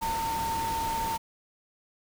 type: tone in noise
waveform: sine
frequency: 906 Hz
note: A#5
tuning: 50 cents flat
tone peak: -28 dBFS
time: 0.01-1.18 s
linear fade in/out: 20 ms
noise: pink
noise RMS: -36 dBFS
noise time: 0.01-1.18 s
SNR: +5 dB
effects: none